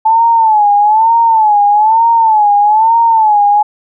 sine tone with vibrato, 870 Hz, A5, 20 cents flat, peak -5 dBFS, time 0.05-3.63 s, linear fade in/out 10 ms, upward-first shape sine, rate 1.1 Hz, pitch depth 110 cents each way, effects none

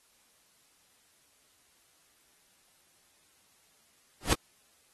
pink noise with exponential growth, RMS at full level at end -20 dBFS, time 4.21-4.33 s, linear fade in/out 1 ms, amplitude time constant 26 ms, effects white hiss -66 dBFS RMS until 4.93 s + AAC 32 kbps

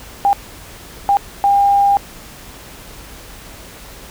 sine tone bursts at uneven times, 802 Hz, G5, 39 cents sharp, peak -9 dBFS, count 3, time 0.25-0.33 / 1.09-1.17 / 1.44-1.97 s, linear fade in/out 0 ms, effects added 50 Hz sine -43 dBFS peak until 4.1 s + pink hiss -37 dBFS RMS until 4.1 s

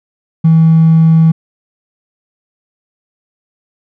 triangle tone with hard clipping, 162 Hz, E3, 30 cents flat, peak -4 dBFS, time 0.44-1.32 s, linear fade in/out 10 ms, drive 3 dB, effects none

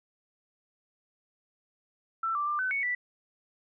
sine tone with pitch steps, 1335 / 1174 / 1189 / 1515 / 2220 / 1969 Hz, E6 / D6 / D6 / F#6 / C#7 / B6, +22 / -1 / +21 / +40 / +2 / -6 cents, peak -27 dBFS, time 2.23-2.95 s, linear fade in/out 5 ms, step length 120 ms, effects none

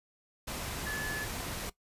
sine tone in noise, 1724 Hz, A6, 36 cents flat, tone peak -34 dBFS, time 0.86-1.25 s, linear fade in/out 10 ms, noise pink, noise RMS -38 dBFS, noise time 0.47-1.7 s, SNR +1 dB, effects noise-tail reverb RT60 0.1 s tail -18 dB re dry + resampled to 32000 Hz

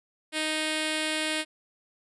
5% pulse tone with notch filter, 311.1 Hz, D#4, in tune, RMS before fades -29 dBFS, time 0.32-1.45 s, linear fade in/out 50 ms, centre 1100 Hz, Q 1.4, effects resampled to 24000 Hz

